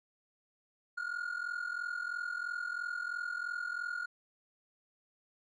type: ring-modulated tone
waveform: triangle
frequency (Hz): 1427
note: F6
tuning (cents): +37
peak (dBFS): -30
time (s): 0.97-4.06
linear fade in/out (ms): 10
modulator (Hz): 21.5
effects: tanh soft clip ceiling -26 dBFS + resampled to 22050 Hz